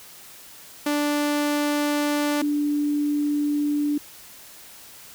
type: tone pair in turn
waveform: sawtooth / sine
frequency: 293.3 / 293.3 Hz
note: D4 / D4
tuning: -2 / -2 cents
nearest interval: unison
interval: 0 cents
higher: neither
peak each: -17 / -20 dBFS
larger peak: first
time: 0.86-2.42 / 2.42-3.98 s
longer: neither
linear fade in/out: 5 ms
effects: white hiss -45 dBFS RMS until 5.14 s